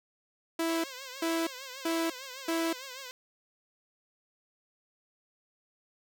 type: tone bursts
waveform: sawtooth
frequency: 329.6 Hz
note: E4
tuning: in tune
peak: -24 dBFS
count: 4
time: 0.59-2.73 s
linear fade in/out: 5 ms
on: 250 ms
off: 380 ms
type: tone with vibrato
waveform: 5% pulse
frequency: 523.3 Hz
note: C5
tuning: in tune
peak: -30 dBFS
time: 0.69-3.11 s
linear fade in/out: 0 ms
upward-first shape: triangle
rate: 6.6 Hz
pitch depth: 110 cents each way
effects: none